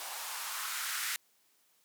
violet noise with band-pass filter sweep, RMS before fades -38 dBFS, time 0-1.16 s, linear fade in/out 0 ms, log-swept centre 750 to 1700 Hz, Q 2.5, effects white hiss -70 dBFS RMS until 1.84 s + high-pass 150 Hz 12 dB/octave

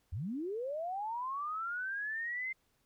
sine linear sweep, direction up, 70.8 to 2100 Hz, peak -35 dBFS, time 0.12-2.53 s, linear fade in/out 10 ms, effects pink hiss -75 dBFS RMS until 2.85 s

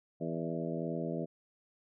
harmonic tone with a mistuned harmonic, 82.41 Hz, E2, in tune, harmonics 2 / 3 / 4 / 5 / 6 / 7 / 8, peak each -38 / -40 / -41 / -42 / -43 / -43 / -44 dBFS, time 0.2-1.26 s, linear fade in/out 20 ms, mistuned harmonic 7, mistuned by +39 cents, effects none

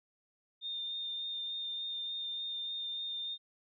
sine tone with vibrato, 3632 Hz, A#7, 46 cents flat, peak -36 dBFS, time 0.61-3.38 s, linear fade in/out 50 ms, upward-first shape sine, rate 3.4 Hz, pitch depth 12 cents each way, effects none

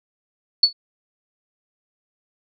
sine tone with exponential decay, 4435 Hz, C#8, in tune, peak -6 dBFS, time 0.63-0.73 s, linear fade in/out 5 ms, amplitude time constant 21 ms, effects none

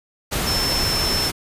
sine tone in noise, 5320 Hz, E8, 15 cents sharp, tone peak -21 dBFS, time 0.46-1.3 s, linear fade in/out 20 ms, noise pink, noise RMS -23 dBFS, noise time 0.31-1.32 s, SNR -1 dB, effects resampled to 32000 Hz

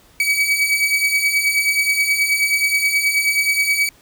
40% pulse beating tone pair, 2269 / 2278.4 Hz, C#7 / C#7, +40 / +47 cents, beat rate 9.4 Hz, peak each -20 / -16 dBFS, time 0.2-3.89 s, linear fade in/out 2 ms, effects pink hiss -51 dBFS RMS until 4.01 s

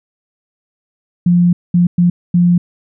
sine tone bursts at uneven times, 175.3 Hz, F3, 7 cents sharp, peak -7 dBFS, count 4, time 1.26-1.53 / 1.74-1.87 / 1.98-2.1 / 2.34-2.58 s, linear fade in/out 5 ms, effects none

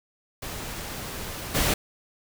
pink noise with level steps, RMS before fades -35 / -23 dBFS, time 0.42-1.74 s, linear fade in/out 5 ms, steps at 1.54 s, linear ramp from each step 20 ms, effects none

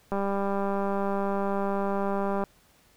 click train, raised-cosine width 1 ms, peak -16 dBFS, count 460, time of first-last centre 0.12-2.438 s, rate 198 Hz, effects pink hiss -61 dBFS RMS until 2.96 s

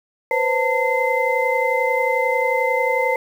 sine tone cluster, 495.8 / 527 / 899 / 2067 Hz, B4 / C5 / A5 / C7, +7 / +12 / +37 / -22 cents, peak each -22 dBFS, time 0.31-3.16 s, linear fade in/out 2 ms, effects 7-bit

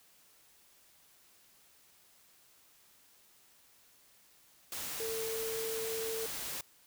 sine tone in noise, 448.4 Hz, A4, 33 cents sharp, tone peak -36 dBFS, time 5-6.26 s, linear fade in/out 2 ms, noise white, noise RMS -40 dBFS, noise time 4.72-6.61 s, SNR +1 dB, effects white hiss -64 dBFS RMS until 6.86 s

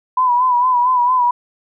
sine tone with vibrato, 993 Hz, B5, 9 cents sharp, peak -11 dBFS, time 0.17-1.31 s, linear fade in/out 5 ms, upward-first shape sine, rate 4.4 Hz, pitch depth 56 cents each way, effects none

